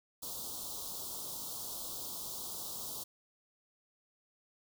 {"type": "band-stop noise", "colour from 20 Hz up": "white", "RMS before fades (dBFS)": -42, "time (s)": [0.22, 3.04], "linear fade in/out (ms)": 10, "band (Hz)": [1200, 3400], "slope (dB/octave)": 48, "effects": []}